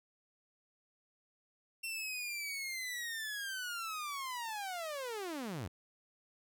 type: linear sweep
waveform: sawtooth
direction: down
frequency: 2720 to 74.8 Hz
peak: -35 dBFS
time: 1.83-5.68 s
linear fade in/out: 10 ms
effects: none